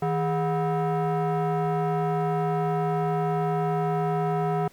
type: tone with frequency modulation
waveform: sine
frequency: 160 Hz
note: D#3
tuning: 49 cents sharp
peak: -20 dBFS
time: 0.02-4.68 s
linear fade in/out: 5 ms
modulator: 570 Hz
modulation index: 1.3
effects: tanh soft clip ceiling -21 dBFS + pink hiss -56 dBFS RMS until 4.72 s